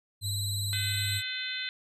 sine tone, 100.8 Hz, G2, 49 cents sharp, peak -31 dBFS, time 0.21-1.22 s, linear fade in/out 50 ms
25% pulse tone with vibrato, 3999 Hz, B7, 21 cents sharp, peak -28 dBFS, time 0.21-1.23 s, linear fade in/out 50 ms, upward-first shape sine, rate 20 Hz, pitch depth 56 cents each way
harmonic tone, 509 Hz, C5, 48 cents flat, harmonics 3 / 4 / 5 / 6 / 7 / 8, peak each -39 / -39 / -41 / -42 / -37 / -39 dBFS, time 0.73-1.69 s, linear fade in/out 0 ms
effects none

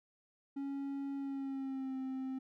triangle tone with pitch glide, 277.2 to 262.9 Hz, C#4 to C4, 0 to +8 cents, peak -35 dBFS, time 0.56-2.39 s, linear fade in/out 10 ms, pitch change -92 cents, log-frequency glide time 1.16-1.97 s, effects none

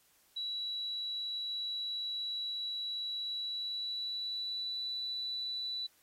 sine tone with pitch glide, 3919 to 3965 Hz, B7 to B7, -14 to +6 cents, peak -35 dBFS, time 0.36-5.87 s, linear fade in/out 10 ms, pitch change +20 cents, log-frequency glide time 3.22-4.85 s, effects white hiss -68 dBFS RMS until 6.02 s + AAC 48 kbps

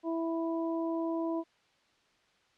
harmonic tone, 329.6 Hz, E4, in tune, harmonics 1 / 2 / 3, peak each -31 / -37 / -41 dBFS, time 0.03-1.44 s, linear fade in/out 50 ms, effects white hiss -68 dBFS RMS until 2.57 s + low-pass 4000 Hz 12 dB/octave

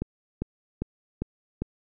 click train, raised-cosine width 3 ms, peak -15 dBFS, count 5, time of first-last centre 0.02-1.62 s, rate 2.5 Hz, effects none

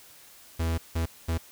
45% pulse tone bursts at uneven times, 82.3 Hz, E2, 2 cents flat, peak -25 dBFS, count 3, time 0.59-0.78 / 0.95-1.06 / 1.28-1.38 s, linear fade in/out 10 ms, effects white hiss -52 dBFS RMS until 1.51 s

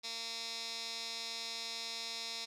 15% pulse tone with band-pass filter, 228.9 Hz, A#3, 31 cents flat, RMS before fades -42 dBFS, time 0.03-2.46 s, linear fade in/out 20 ms, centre 4600 Hz, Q 3.4, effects none

